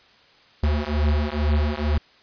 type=beating tone pair; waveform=square; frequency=73.42 / 75.62 Hz; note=D2 / D#2; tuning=0 / -49 cents; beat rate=2.2 Hz; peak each=-23 dBFS; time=0.63-1.98 s; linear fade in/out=5 ms; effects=white hiss -54 dBFS RMS until 2.22 s + resampled to 11025 Hz